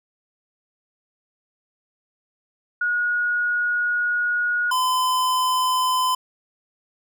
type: tone pair in turn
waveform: sine / square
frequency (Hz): 1448 / 1018.9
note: F#6 / C6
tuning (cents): -38 / -46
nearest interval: tritone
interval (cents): 608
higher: first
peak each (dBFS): -19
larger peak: neither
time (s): 2.81-4.71 / 4.71-6.15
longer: first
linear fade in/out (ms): 5
effects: none